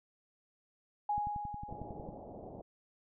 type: tone with exponential decay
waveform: sine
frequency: 830 Hz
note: G#5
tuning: 1 cent flat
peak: -29 dBFS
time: 1.09-2.61 s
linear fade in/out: 5 ms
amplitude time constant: 330 ms
type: click train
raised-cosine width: 5 ms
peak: -32 dBFS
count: 11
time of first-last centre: 1.18-2.089 s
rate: 11 Hz
type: low-pass noise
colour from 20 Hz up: white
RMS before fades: -48 dBFS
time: 1.68-2.62 s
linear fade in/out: 10 ms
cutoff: 760 Hz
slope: 48 dB/octave
effects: none